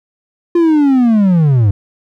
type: linear sweep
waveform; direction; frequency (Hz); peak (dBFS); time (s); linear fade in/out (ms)
triangle; down; 349.2 to 94.4; -5; 0.55-1.71; 5
effects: none